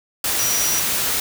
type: tone in noise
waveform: sine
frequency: 5820 Hz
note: F#8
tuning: 29 cents flat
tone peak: -21 dBFS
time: 0.39-0.8 s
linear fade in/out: 2 ms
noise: white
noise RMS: -21 dBFS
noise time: 0.24-1.2 s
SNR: -3 dB
effects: none